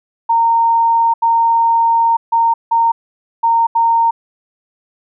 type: tone bursts at uneven times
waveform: sine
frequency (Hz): 921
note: A#5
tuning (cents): -21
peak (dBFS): -9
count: 6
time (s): 0.29-1.14 / 1.22-2.17 / 2.32-2.54 / 2.71-2.92 / 3.43-3.67 / 3.75-4.11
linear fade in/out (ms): 10
effects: none